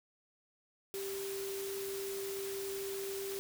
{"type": "tone in noise", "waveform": "sine", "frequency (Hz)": 392, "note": "G4", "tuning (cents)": 0, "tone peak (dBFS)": -38, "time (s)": [0.94, 3.39], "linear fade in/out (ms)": 0, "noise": "white", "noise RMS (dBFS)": -45, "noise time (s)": [0.94, 3.39], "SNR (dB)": 4, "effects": []}